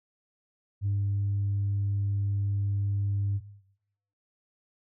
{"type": "tone", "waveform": "sine", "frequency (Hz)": 100.3, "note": "G2", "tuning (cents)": 40, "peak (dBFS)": -23, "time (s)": [0.81, 3.41], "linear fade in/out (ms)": 50, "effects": ["noise-tail reverb RT60 0.8 s tail -19 dB re dry", "tanh soft clip ceiling -22 dBFS"]}